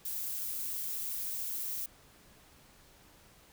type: noise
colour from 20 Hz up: violet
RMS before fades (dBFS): -37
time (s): 0.05-1.86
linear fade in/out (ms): 5
effects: pink hiss -60 dBFS RMS until 3.52 s